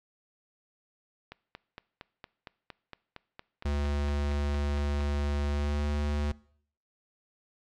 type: click train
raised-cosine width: 0.3 ms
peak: -26 dBFS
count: 17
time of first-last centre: 1.32-5.007 s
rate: 4.34 Hz
type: tone with pitch glide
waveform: square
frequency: 72.2 to 73.46 Hz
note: D2 to D2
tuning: -29 to +1 cents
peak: -28 dBFS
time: 3.65-6.32 s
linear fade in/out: 5 ms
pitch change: +30 cents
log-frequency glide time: 5.49-5.84 s
effects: noise-tail reverb RT60 0.6 s tail -22 dB re dry + low-pass 6000 Hz 12 dB/octave